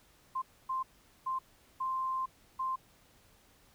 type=tone bursts at uneven times; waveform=sine; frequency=1046.5 Hz; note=C6; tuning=in tune; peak=-31 dBFS; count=5; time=0.35-0.42 / 0.69-0.83 / 1.26-1.39 / 1.8-2.26 / 2.59-2.76 s; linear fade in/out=10 ms; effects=pink hiss -64 dBFS RMS until 3.74 s